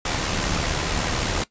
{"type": "noise with amplitude modulation", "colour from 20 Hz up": "pink", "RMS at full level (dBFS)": -22, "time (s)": [0.05, 1.44], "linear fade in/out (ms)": 5, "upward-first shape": "sine", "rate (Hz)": 74.7, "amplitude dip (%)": 45, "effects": ["noise-tail reverb RT60 0.1 s tail -17 dB re dry", "resampled to 16000 Hz"]}